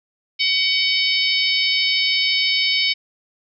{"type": "harmonic tone with a mistuned harmonic", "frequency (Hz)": 751, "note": "F#5", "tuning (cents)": 26, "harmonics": [3, 4, 5, 6, 7], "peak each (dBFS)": [-21, -22, -23, -24, -24], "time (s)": [0.39, 2.94], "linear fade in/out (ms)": 20, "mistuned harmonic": 4, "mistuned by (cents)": 21, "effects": []}